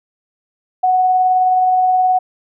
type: tone with tremolo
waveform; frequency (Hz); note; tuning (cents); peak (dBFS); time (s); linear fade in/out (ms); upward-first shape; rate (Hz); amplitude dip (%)
sine; 740; F#5; 0; -9; 0.83-2.19; 10; triangle; 19; 25
effects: none